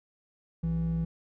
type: tone pair together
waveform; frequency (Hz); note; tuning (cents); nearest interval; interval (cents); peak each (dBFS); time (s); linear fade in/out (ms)
triangle; 61.73 / 164.81; B1 / E3; 0 / 0; octave + perfect fourth; 1700; -31 / -24; 0.63-1.05; 10
effects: tanh soft clip ceiling -22 dBFS